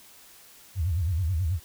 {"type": "tone with vibrato", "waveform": "sine", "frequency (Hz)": 86.1, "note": "F2", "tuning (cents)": -24, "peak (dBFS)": -23, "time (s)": [0.75, 1.6], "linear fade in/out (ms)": 50, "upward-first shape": "sine", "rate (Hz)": 9.3, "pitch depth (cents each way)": 220, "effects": ["white hiss -52 dBFS RMS until 1.64 s"]}